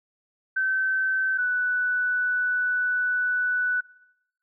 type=tone pair in turn; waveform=sine; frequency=1538 / 1486.5 Hz; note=G6 / F#6; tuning=-33 / +8 cents; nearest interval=minor second; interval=59 cents; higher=first; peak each=-21 dBFS; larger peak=neither; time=0.56-1.38 / 1.38-3.81 s; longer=second; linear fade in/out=10 ms; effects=noise-tail reverb RT60 0.9 s tail -22 dB re dry